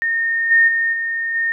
sine tone with level steps, 1833 Hz, A#6, 30 cents flat, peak -16 / -9 / -15 / -19 / -16 dBFS, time 0.02-1.52 s, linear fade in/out 0 ms, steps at 0.5 / 0.67 / 0.92 / 1.34 s, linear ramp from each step 20 ms, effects none

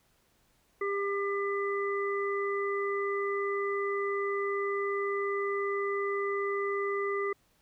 harmonic tone, 399.7 Hz, G4, 34 cents sharp, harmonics 1 / 3 / 5, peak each -30 / -35 / -37 dBFS, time 0.81-7.33 s, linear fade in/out 5 ms, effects pink hiss -69 dBFS RMS until 7.61 s

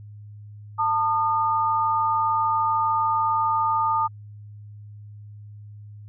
sine tone pair together, 893 / 1219.8 Hz, A5 / D#6, +25 / -35 cents, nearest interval perfect fourth, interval 540 cents, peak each -22 dBFS, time 0.78-4.08 s, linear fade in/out 20 ms, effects added 104 Hz sine -39 dBFS peak until 6.08 s

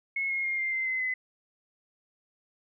sine tone with pitch steps, 2180 / 2154 / 2128 / 2102 / 2077 / 2052 / 2027 Hz, C#7 / C7 / C7 / C7 / C7 / C7 / B6, -29 / +50 / +29 / +7 / -13 / -34 / +45 cents, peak -27 dBFS, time 0.16-1.14 s, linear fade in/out 5 ms, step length 140 ms, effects none

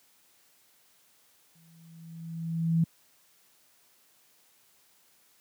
sine tone with exponential growth, 164.81 Hz, E3, in tune, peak -19 dBFS, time 1.55-2.84 s, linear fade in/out 5 ms, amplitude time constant 280 ms, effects white hiss -64 dBFS RMS until 5.4 s + high-pass 100 Hz 12 dB/octave

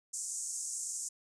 pink band-pass noise, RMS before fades -39 dBFS, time 0.13-1.09 s, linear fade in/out 10 ms, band 6400 to 8900 Hz, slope 48 dB/octave, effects none

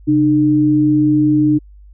sine tone pair together, 134.8 / 302.6 Hz, C#3 / D#4, -48 / -48 cents, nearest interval octave + major second, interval 1400 cents, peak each -18 / -10 dBFS, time 0.07-1.59 s, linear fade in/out 20 ms, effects added 50 Hz sine -38 dBFS peak until 1.93 s

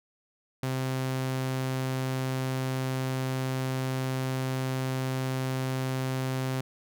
sawtooth tone, 130.81 Hz, C3, in tune, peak -24 dBFS, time 0.63-6.61 s, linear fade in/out 2 ms, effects none

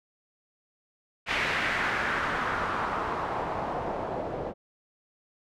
white noise with low-pass filter sweep, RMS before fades -30 dBFS, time 1.26-4.54 s, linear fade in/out 50 ms, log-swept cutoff 2300 to 580 Hz, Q 2.1, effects none

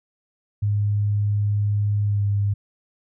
sine tone with pitch glide, 103.2 to 101.37 Hz, G#2 to G#2, -10 to -41 cents, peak -18 dBFS, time 0.62-2.54 s, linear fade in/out 10 ms, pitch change -31 cents, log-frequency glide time 2.05-2.24 s, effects none

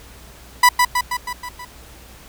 30% pulse tone with echo, 987.8 Hz, B5, in tune, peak -5 dBFS, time 0.63-0.69 s, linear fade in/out 5 ms, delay 160 ms, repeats 6, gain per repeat -4 dB, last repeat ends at 1.65 s, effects added 60 Hz sine -44 dBFS peak until 2.28 s + pink hiss -44 dBFS RMS until 2.28 s

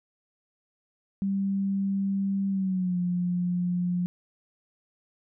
sine tone with pitch glide, 196 to 177.67 Hz, G3 to F3, 0 to +30 cents, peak -24 dBFS, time 1.22-4.06 s, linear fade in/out 0 ms, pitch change -170 cents, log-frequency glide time 2.49-2.98 s, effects none

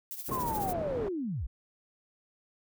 violet noise with tremolo, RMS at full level -37 dBFS, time 0.11-0.73 s, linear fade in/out 0 ms, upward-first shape triangle, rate 14 Hz, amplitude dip 75%
white low-pass noise, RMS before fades -37 dBFS, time 0.28-1.09 s, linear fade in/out 10 ms, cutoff 480 Hz, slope 12 dB/octave
sine linear sweep, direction down, 1083 to 38.86 Hz, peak -31 dBFS, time 0.31-1.47 s, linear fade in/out 10 ms
effects none

